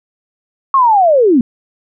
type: linear sweep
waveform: sine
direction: down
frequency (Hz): 1108.7 to 220.6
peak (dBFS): -6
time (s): 0.74-1.41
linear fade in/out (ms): 2
effects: none